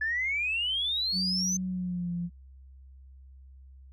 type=exponential sweep; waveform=sine; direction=up; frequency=1716 to 6272 Hz; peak=-26 dBFS; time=0.01-1.57 s; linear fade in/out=5 ms
type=tone with pitch glide; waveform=sine; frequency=185 to 173.61 Hz; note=F#3 to F3; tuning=0 to -10 cents; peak=-29 dBFS; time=1.12-2.3 s; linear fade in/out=50 ms; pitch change=-110 cents; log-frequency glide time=1.68-2.12 s
effects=tanh soft clip ceiling -20 dBFS + added 66 Hz sine -48 dBFS peak until 3.92 s